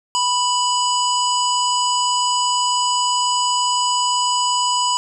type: harmonic tone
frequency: 987.8 Hz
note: B5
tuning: in tune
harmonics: 1 / 3 / 5 / 7 / 8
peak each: -18 / -23 / -25 / -26 / -27 dBFS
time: 0.15-4.97 s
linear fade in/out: 0 ms
effects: none